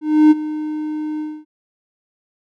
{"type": "tone with ADSR envelope", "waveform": "triangle", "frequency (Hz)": 306, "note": "D#4", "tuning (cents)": -29, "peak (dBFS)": -3, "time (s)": [0.01, 1.45], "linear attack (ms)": 300, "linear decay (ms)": 26, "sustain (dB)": -16, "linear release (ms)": 250, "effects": []}